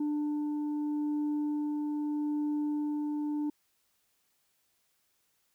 sine tone with frequency modulation, 296.9 Hz, D4, 19 cents sharp, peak -29 dBFS, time 0-3.5 s, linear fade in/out 5 ms, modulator 593 Hz, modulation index 0.24, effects white hiss -74 dBFS RMS until 5.54 s

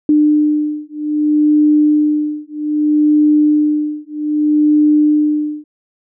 sine beating tone pair, 300.1 / 300.73 Hz, D4 / D4, +38 / +41 cents, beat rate 0.63 Hz, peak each -13 dBFS, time 0.09-5.64 s, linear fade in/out 2 ms, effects none

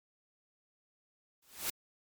white noise with exponential growth, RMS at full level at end -31 dBFS, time 1.42-1.7 s, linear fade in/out 5 ms, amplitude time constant 59 ms, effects MP3 96 kbps

